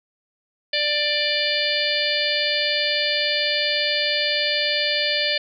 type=harmonic tone with a mistuned harmonic; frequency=591 Hz; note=D5; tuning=11 cents sharp; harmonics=1 / 3 / 4 / 5 / 6 / 7 / 8; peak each=-27 / -27 / -27 / -27 / -27 / -27 / -27 dBFS; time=0.73-5.38 s; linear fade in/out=5 ms; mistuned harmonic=7; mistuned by=+46 cents; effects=none